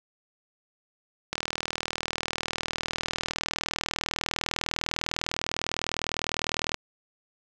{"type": "click train", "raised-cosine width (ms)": 0.2, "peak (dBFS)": -10, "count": 217, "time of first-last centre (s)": [1.33, 6.744], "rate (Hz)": 39.9, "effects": []}